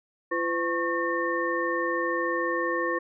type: tone cluster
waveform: sine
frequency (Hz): 341.5 / 507 / 1094 / 1813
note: F4 / B4 / C#6 / A#6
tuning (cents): -39 / +45 / -23 / -49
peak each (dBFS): -30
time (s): 0.31-2.99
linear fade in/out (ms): 10
effects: none